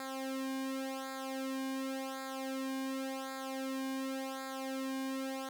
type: tone with flanger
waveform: sawtooth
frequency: 266 Hz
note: C4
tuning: 29 cents sharp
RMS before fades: -39 dBFS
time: 0-5.49 s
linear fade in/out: 2 ms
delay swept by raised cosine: 0.34 to 1.54 ms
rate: 0.9 Hz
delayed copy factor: -0.85
effects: none